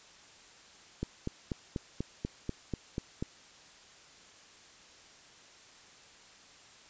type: click train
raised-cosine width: 3 ms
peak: -20 dBFS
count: 10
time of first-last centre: 1.03-3.225 s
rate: 4.1 Hz
effects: white hiss -56 dBFS RMS until 6.89 s + resampled to 16000 Hz